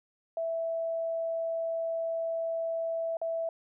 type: tone with dropouts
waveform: sine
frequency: 659.3 Hz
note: E5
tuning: in tune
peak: -29 dBFS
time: 0.37-3.49 s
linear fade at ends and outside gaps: 2 ms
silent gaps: 3.17-3.215 s
effects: none